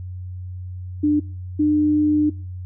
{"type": "tone pair in turn", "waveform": "sine", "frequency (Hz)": [297.5, 300.6], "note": ["D4", "D4"], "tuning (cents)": [22, 40], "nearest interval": "unison", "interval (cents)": 18, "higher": "second", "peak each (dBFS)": -14, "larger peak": "neither", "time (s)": [[1.03, 1.2], [1.59, 2.3]], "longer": "second", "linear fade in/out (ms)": 10, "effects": ["noise-tail reverb RT60 0.4 s tail -25 dB re dry", "added 91 Hz sine -29 dBFS peak until 2.65 s"]}